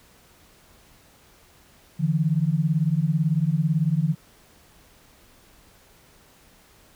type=beating tone pair; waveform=sine; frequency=148.9 / 166.9 Hz; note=D3 / E3; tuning=+24 / +22 cents; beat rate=18 Hz; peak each=-22 dBFS; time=1.99-4.15 s; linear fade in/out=20 ms; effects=pink hiss -55 dBFS RMS until 6.95 s